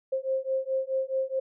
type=beating tone pair; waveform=sine; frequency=527 / 531.7 Hz; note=C5 / C5; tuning=+12 / +28 cents; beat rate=4.7 Hz; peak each=-29 dBFS; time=0.12-1.4 s; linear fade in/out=10 ms; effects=none